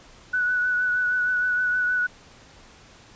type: tone with vibrato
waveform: sine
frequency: 1480 Hz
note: F#6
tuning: in tune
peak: -20 dBFS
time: 0.33-2.07 s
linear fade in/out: 10 ms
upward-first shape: triangle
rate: 6.4 Hz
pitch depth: 28 cents each way
effects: pink hiss -50 dBFS RMS until 3.15 s + resampled to 16000 Hz